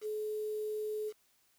sine tone with quantisation, 426.9 Hz, G#4, 48 cents sharp, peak -34 dBFS, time 0.01-1.13 s, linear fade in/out 50 ms, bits 9, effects white hiss -71 dBFS RMS until 1.58 s

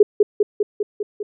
sine tone with echo, 415.3 Hz, G#4, in tune, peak -5 dBFS, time 0-0.03 s, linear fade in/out 5 ms, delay 200 ms, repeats 6, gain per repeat -3 dB, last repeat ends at 1.23 s, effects none

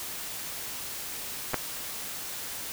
clicks, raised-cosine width 0.5 ms, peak -16 / -10 dBFS, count 2, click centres 1.535 / 1.543 s, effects white hiss -37 dBFS RMS until 2.72 s

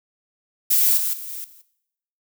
violet noise with level steps, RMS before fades -17 / -23 / -34 / -32 / -49 dBFS, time 0.7-1.62 s, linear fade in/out 10 ms, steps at 0.97 / 1.13 / 1.28 / 1.44 s, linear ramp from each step 5 ms, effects noise-tail reverb RT60 0.8 s tail -19 dB re dry

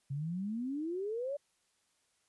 sine exponential sweep, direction up, 133.4 to 587.3 Hz, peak -34 dBFS, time 0.1-1.37 s, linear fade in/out 10 ms, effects white hiss -75 dBFS RMS until 2.28 s + resampled to 24000 Hz

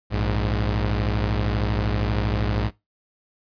sawtooth tone pair together, 58.27 / 103.83 Hz, A#1 / G#2, 0 / 0 cents, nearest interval minor seventh, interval 1000 cents, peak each -20 / -20 dBFS, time 0.1-2.71 s, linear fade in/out 50 ms, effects noise-tail reverb RT60 0.2 s tail -19 dB re dry + resampled to 11025 Hz

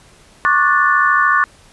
sine chord, D major seventh, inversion third, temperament just, 1101.2 / 1174.7 / 1468.3 / 1762 Hz, C#6 / D6 / F#6 / A6, -12 / 0 / -14 / +2 cents, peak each -16 dBFS, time 0.45-1.44 s, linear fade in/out 0 ms, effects pink hiss -47 dBFS RMS until 1.72 s + resampled to 24000 Hz

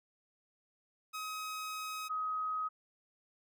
sawtooth / sine tone pair in turn, 1267 / 1262.3 Hz, D#6 / D#6, +31 / +25 cents, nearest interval unison, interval 6 cents, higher first, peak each -35 / -33 dBFS, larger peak second, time 1.13-2.09 / 2.09-2.69 s, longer first, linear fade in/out 20 ms, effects none

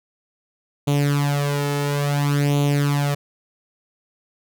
sawtooth tone with flanger, 143.6 Hz, D3, 39 cents flat, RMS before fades -20 dBFS, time 0.87-3.15 s, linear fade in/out 10 ms, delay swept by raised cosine 0.29 to 2.29 ms, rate 0.58 Hz, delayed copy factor +0.75, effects none

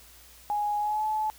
sine tone with pitch glide, 830.6 to 861.9 Hz, G#5 to A5, 0 to -36 cents, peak -25 dBFS, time 0.5-1.3 s, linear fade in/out 0 ms, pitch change +64 cents, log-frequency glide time 0.79-1.05 s, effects added 60 Hz sine -57 dBFS peak until 1.38 s + white hiss -53 dBFS RMS until 1.38 s

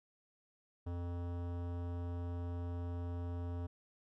sine tone with hard clipping, 87.1 Hz, F2, 4 cents flat, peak -40 dBFS, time 0.86-3.67 s, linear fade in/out 10 ms, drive 18 dB, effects none

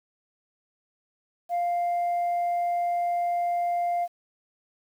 sine tone, 698.5 Hz, F5, in tune, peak -21 dBFS, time 1.49-4.08 s, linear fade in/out 50 ms, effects tanh soft clip ceiling -22 dBFS + 9-bit

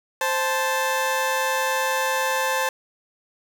20% pulse tone pair together, 523.3 / 876.8 Hz, C5 / A5, 0 / -6 cents, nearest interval major sixth, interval 894 cents, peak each -19 dBFS, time 0.21-2.69 s, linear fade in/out 2 ms, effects none

